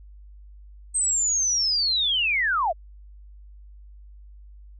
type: linear sweep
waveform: sine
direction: down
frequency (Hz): 8372 to 587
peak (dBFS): -20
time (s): 0.94-2.73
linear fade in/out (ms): 20
effects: added 50 Hz sine -43 dBFS peak until 4.79 s